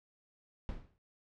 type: noise with exponential decay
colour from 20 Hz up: brown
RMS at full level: -37 dBFS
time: 0.69-0.98 s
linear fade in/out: 0 ms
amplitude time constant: 62 ms
effects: low-pass 4000 Hz 12 dB/octave